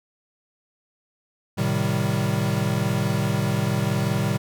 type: chord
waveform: square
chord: A half-diminished seventh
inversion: none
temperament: equal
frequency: 110 / 130.81 / 155.56 / 196 Hz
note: A2 / C3 / Eb3 / G3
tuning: 0 / 0 / 0 / 0 cents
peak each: -27 / -27 / -28 / -27 dBFS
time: 1.57-4.38 s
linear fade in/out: 20 ms
effects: none